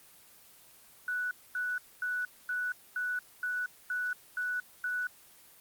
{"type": "tone bursts", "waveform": "sine", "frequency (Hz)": 1480, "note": "F#6", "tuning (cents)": 0, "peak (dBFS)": -30, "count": 9, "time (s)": [1.08, 5.07], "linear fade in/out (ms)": 2, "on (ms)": 230, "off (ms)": 240, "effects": ["white hiss -57 dBFS RMS until 5.6 s", "Opus 24 kbps"]}